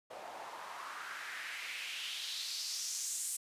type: noise with band-pass filter sweep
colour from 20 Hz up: white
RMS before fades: -42 dBFS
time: 0.1-3.37 s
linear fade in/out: 10 ms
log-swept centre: 630 to 8700 Hz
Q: 2.7
effects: resampled to 32000 Hz